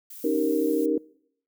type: noise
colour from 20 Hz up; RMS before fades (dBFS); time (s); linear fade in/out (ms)
violet; -42; 0.1-0.86; 5
type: chord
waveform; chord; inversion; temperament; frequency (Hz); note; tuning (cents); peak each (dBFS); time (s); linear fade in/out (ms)
sine; Eb dominant seventh; third; equal; 277.2 / 311.1 / 392 / 466.2; Db4 / Eb4 / G4 / Bb4; 0 / 0 / 0 / 0; -29 / -25 / -30 / -25; 0.24-0.98; 5
effects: noise-tail reverb RT60 0.7 s tail -24 dB re dry